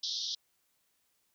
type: band-pass noise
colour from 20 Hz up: pink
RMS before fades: -36 dBFS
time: 0.03-0.35 s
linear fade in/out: 5 ms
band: 3300 to 5800 Hz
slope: 96 dB/octave
effects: white hiss -75 dBFS RMS until 1.34 s